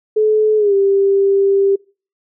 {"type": "tone with pitch glide", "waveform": "sine", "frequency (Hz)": [430, 394.3], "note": ["A4", "G4"], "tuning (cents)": [-40, 10], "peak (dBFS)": -10, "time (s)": [0.16, 1.76], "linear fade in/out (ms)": 10, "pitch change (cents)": -150, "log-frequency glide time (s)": [0.57, 0.74], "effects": ["noise-tail reverb RT60 0.4 s tail -26 dB re dry"]}